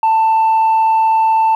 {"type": "tone", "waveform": "sine", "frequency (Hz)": 888, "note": "A5", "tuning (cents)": 16, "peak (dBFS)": -7, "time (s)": [0.03, 1.55], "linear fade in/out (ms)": 2, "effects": ["tanh soft clip ceiling -8 dBFS", "8-bit"]}